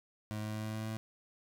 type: tone with pitch steps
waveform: 25% pulse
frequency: 106.8 / 107.48 / 108.17 / 108.86 / 109.55 / 110.25 Hz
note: G#2 / A2 / A2 / A2 / A2 / A2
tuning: +49 / -40 / -29 / -18 / -7 / +4 cents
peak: -33 dBFS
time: 0.31-0.97 s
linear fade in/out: 0 ms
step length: 110 ms
effects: none